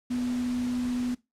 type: tone in noise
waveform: sine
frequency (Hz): 246.9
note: B3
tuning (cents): 0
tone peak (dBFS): -26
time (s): 0.1-1.15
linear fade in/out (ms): 10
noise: pink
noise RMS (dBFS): -43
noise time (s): 0.1-1.15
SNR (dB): +14
effects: noise-tail reverb RT60 0.2 s tail -18 dB re dry + low-pass 9000 Hz 12 dB/octave